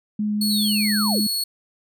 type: tone with vibrato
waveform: sine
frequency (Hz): 210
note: G#3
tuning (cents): +19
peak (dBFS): -20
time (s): 0.19-1.27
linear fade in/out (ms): 5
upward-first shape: sine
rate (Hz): 5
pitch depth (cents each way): 8
type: tone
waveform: sawtooth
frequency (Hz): 4365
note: C#8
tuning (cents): -28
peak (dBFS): -19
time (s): 0.41-1.44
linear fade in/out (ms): 5
type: linear sweep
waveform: sine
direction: down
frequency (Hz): 4186 to 185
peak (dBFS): -26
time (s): 0.49-1.22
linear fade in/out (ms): 20
effects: none